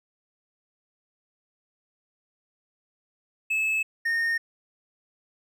triangle tone pair in turn, 2600 / 1838.5 Hz, E7 / A#6, -24 / -24 cents, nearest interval tritone, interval 600 cents, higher first, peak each -21 dBFS, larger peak neither, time 3.5-3.83 / 4.05-4.38 s, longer neither, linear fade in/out 10 ms, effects none

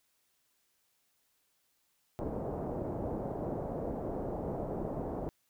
white low-pass noise, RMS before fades -37 dBFS, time 2.19-5.29 s, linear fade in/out 0 ms, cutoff 660 Hz, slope 24 dB/octave, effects white hiss -75 dBFS RMS until 5.49 s

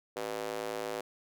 square tone with high-pass filter, 54.4 Hz, A1, 19 cents flat, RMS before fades -37 dBFS, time 0.16-1.01 s, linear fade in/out 5 ms, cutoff 470 Hz, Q 2.2, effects none

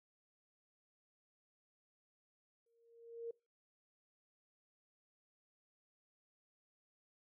sine tone with exponential growth, 464.2 Hz, A#4, 7 cents flat, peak -39 dBFS, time 2.66-3.31 s, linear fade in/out 5 ms, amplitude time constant 140 ms, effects noise-tail reverb RT60 0.3 s tail -24 dB re dry

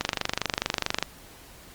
click train, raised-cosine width 0.2 ms, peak -6 dBFS, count 26, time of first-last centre 0.01-1.026 s, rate 24.6 Hz, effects pink hiss -49 dBFS RMS until 1.74 s + Opus 32 kbps

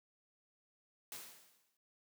white noise with exponential decay, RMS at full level -45 dBFS, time 1.12-1.77 s, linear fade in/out 1 ms, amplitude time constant 140 ms, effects noise-tail reverb RT60 0.1 s tail -26 dB re dry + high-pass 150 Hz 12 dB/octave

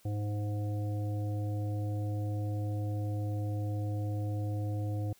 harmonic tone, 103.83 Hz, G#2, in tune, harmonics 1 / 3 / 5 / 7, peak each -31 / -41 / -45 / -48 dBFS, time 0.05-5.13 s, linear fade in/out 5 ms, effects white hiss -64 dBFS RMS until 5.19 s

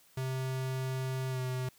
square tone with pitch glide, 130.81 to 128.19 Hz, C3 to C3, 0 to -35 cents, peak -33 dBFS, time 0.17-1.69 s, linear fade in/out 5 ms, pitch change -35 cents, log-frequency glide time 1.3-1.39 s, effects white hiss -63 dBFS RMS until 1.78 s

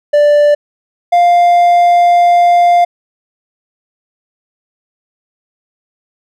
triangle tone pair in turn, 587.3 / 699.7 Hz, D5 / F5, 0 / +3 cents, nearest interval minor third, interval 303 cents, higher second, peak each -3 dBFS, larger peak neither, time 0.13-0.55 / 1.12-2.85 s, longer second, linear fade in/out 10 ms, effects none

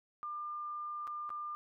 sine tone with dropouts, 1199 Hz, D6, 36 cents sharp, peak -38 dBFS, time 0.23-1.55 s, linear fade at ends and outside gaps 0 ms, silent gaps 1.071-1.076 / 1.293-1.303 s, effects none

